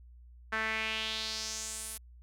sawtooth tone with band-pass filter sweep, 220 Hz, A3, in tune, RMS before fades -36 dBFS, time 0.52-1.98 s, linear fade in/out 10 ms, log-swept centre 1600 to 11000 Hz, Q 3, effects added 60 Hz sine -51 dBFS peak until 2.22 s

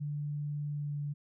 sine tone with pitch glide, 146.83 to 145.31 Hz, D3 to D3, 0 to -18 cents, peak -33 dBFS, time 0-1.14 s, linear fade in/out 20 ms, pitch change -18 cents, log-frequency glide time 0.69-0.99 s, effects none

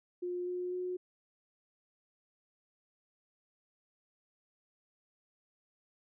sine tone with pitch steps, 356.4 / 359.7 / 363 Hz, F4 / F#4 / F#4, +35 / -49 / -33 cents, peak -34 dBFS, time 0.22-0.97 s, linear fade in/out 10 ms, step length 250 ms, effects none

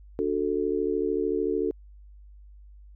sine chord, D major, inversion none, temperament just, 293.7 / 367.1 / 440.5 Hz, D4 / F#4 / A4, 0 / -14 / +2 cents, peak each -30 / -28 / -27 dBFS, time 0.19-1.71 s, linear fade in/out 0 ms, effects added 50 Hz sine -46 dBFS peak until 2.95 s

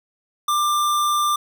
square tone, 1188 Hz, D6, 20 cents sharp, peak -18 dBFS, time 0.48-1.36 s, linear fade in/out 5 ms, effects none

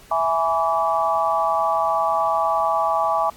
sine chord, E dominant seventh, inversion none, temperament equal with one note detuned, 659.3 / 830.6 / 987.8 / 1148.5 Hz, E5 / G#5 / B5 / D6, 0 / 0 / 0 / -39 cents, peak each -23 / -22 / -26 / -22 dBFS, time 0.11-3.3 s, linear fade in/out 5 ms, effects pink hiss -48 dBFS RMS until 3.36 s + AAC 64 kbps

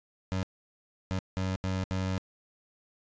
25% pulse tone bursts at uneven times, 94 Hz, F#2, 28 cents sharp, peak -25 dBFS, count 5, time 0.32-0.43 / 1.11-1.19 / 1.37-1.56 / 1.64-1.84 / 1.91-2.18 s, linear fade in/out 0 ms, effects resampled to 16000 Hz

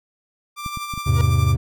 sawtooth tone with tremolo, 1181 Hz, D6, 9 cents sharp, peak -22 dBFS, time 0.56-1.56 s, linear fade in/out 50 ms, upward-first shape sine, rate 12 Hz, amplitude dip 45%
clicks, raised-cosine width 5 ms, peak -19 dBFS, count 5, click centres 0.662 / 0.773 / 0.938 / 0.977 / 1.234 s
triangle chord, E augmented, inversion none, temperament equal, 82.41 / 103.83 / 130.81 Hz, E2 / G#2 / B#2, 0 / 0 / 0 cents, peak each -17 dBFS, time 1.06-1.57 s, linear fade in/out 10 ms
sawtooth tone with exponential growth, 474.7 Hz, A#4, 31 cents sharp, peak -20 dBFS, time 1.09-1.21 s, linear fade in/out 1 ms, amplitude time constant 26 ms
effects none

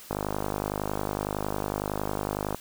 click train, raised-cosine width 1 ms, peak -14 dBFS, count 125, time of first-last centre 0.11-2.546 s, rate 50.9 Hz, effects white hiss -47 dBFS RMS until 2.6 s

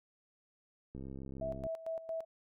click train, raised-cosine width 3 ms, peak -33 dBFS, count 49, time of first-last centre 0.95-1.666 s, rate 67 Hz
sine tone with tremolo, 652 Hz, E5, 19 cents flat, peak -35 dBFS, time 1.41-2.25 s, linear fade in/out 10 ms, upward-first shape square, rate 4.4 Hz, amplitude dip 75%
effects none

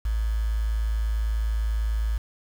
sine tone with quantisation, 54.6 Hz, A1, 13 cents flat, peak -22 dBFS, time 0.05-2.18 s, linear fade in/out 5 ms, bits 7, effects none

